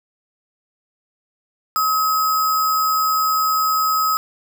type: tone with sample-and-hold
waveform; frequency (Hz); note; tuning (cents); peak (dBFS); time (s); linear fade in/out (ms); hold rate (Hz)
sine; 1275; D#6; +42; -15; 1.76-4.17; 0; 6300
effects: none